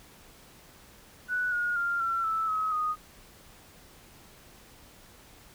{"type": "tone with pitch steps", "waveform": "sine", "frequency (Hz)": [1480, 1437, 1395.3, 1354.8, 1315.5, 1277.3, 1240.2], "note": ["F#6", "F6", "F6", "E6", "E6", "D#6", "D#6"], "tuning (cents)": [0, 49, -2, 47, -4, 45, -6], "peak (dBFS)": -26, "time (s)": [1.28, 2.96], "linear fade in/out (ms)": 50, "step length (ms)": 240, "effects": ["pink hiss -54 dBFS RMS until 5.54 s"]}